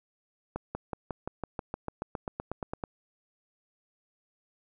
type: accelerating click train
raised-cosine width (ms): 1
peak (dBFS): -19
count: 17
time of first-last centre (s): 0.56-2.838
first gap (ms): 190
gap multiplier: 0.96
effects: none